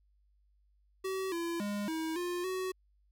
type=tone with pitch steps; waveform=square; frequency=380.6 / 338.4 / 204.7 / 320.5 / 353.2 / 373.2 Hz; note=F#4 / E4 / G#3 / E4 / F4 / F#4; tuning=+49 / +45 / -25 / -49 / +20 / +15 cents; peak=-34 dBFS; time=1.04-2.72 s; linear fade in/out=10 ms; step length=280 ms; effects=added 50 Hz sine -66 dBFS peak until 3.11 s